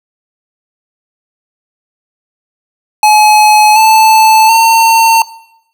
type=tone with pitch steps; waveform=square; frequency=850 / 877.4 / 905.8 Hz; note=G#5 / A5 / A#5; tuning=+40 / -5 / -50 cents; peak=-4 dBFS; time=3.03-5.22 s; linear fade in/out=2 ms; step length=730 ms; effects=noise-tail reverb RT60 0.8 s tail -19 dB re dry